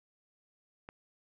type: click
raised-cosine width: 0.5 ms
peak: -30 dBFS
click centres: 0.889 s
effects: none